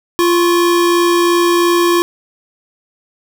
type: tone pair together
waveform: square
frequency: 345.7 / 1100 Hz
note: F4 / C#6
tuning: -18 / -14 cents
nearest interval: octave + minor sixth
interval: 2004 cents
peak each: -11 / -18 dBFS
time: 0.19-2.02 s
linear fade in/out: 0 ms
effects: none